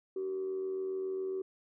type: tone with amplitude modulation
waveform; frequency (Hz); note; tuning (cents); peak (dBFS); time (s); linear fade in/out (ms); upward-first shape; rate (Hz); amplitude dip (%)
sine; 379.9; F#4; +46; -30; 0.16-1.42; 5; sine; 87.3; 45
effects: tanh soft clip ceiling -28 dBFS